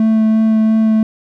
triangle tone with vibrato, 220 Hz, A3, in tune, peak -7 dBFS, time 0-1.03 s, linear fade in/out 2 ms, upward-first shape sine, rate 2.9 Hz, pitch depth 9 cents each way, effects none

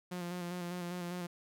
sawtooth tone with vibrato, 176.5 Hz, F3, 19 cents sharp, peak -34 dBFS, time 0.11-1.27 s, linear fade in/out 10 ms, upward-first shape square, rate 5 Hz, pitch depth 26 cents each way, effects none

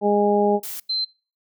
harmonic tone, 205.5 Hz, G#3, 18 cents flat, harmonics 1 / 2 / 3 / 4, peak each -22 / -19 / -23 / -22 dBFS, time 0.01-0.6 s, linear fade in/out 50 ms
blue noise, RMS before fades -32 dBFS, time 0.63-0.8 s, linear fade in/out 5 ms
sine tone, 4101 Hz, C8, 36 cents flat, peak -21 dBFS, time 0.89-1.05 s, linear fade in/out 10 ms
effects noise-tail reverb RT60 0.4 s tail -26 dB re dry

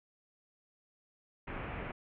pink low-pass noise, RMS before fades -41 dBFS, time 1.47-1.92 s, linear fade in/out 10 ms, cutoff 2700 Hz, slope 48 dB/octave, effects none

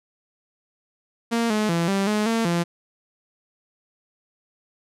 sawtooth tone with pitch steps, 232.1 / 213.3 / 168.8 / 196.1 / 211.5 / 227.6 / 171.5 Hz, A#3 / G#3 / E3 / G3 / G#3 / A#3 / F3, -7 / +46 / +41 / +1 / +32 / -41 / -31 cents, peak -16 dBFS, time 1.31-2.64 s, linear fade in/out 20 ms, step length 190 ms, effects low-pass 10000 Hz 12 dB/octave

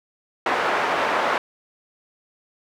pink band-pass noise, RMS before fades -22 dBFS, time 0.46-1.38 s, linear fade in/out 2 ms, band 590 to 1700 Hz, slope 12 dB/octave, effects none

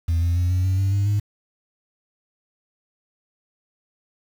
sine tone with pitch steps, 83.5 / 86.05 / 88.67 / 91.37 / 94.16 / 97.03 / 99.99 / 103.04 Hz, E2 / F2 / F2 / F#2 / F#2 / G2 / G2 / G#2, +23 / -25 / +27 / -21 / +31 / -17 / +35 / -13 cents, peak -15 dBFS, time 0.08-1.2 s, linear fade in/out 10 ms, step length 140 ms, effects tanh soft clip ceiling -16 dBFS + 7-bit

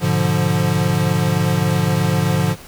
square chord, G# diminished seventh, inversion none, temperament equal, 103.83 / 123.47 / 146.83 / 174.61 Hz, G#2 / B2 / D3 / F3, 0 / 0 / 0 / 0 cents, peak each -22 / -25 / -20 / -20 dBFS, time 0-2.56 s, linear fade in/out 50 ms, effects pink hiss -40 dBFS RMS until 2.67 s

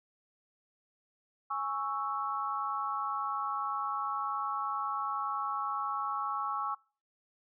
sine chord, C# minor, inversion second, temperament equal, 830.6 / 1108.7 / 1318.5 Hz, G#5 / C#6 / E6, 0 / 0 / 0 cents, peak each -38 / -34 / -36 dBFS, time 1.5-6.75 s, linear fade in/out 10 ms, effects noise-tail reverb RT60 0.4 s tail -25 dB re dry

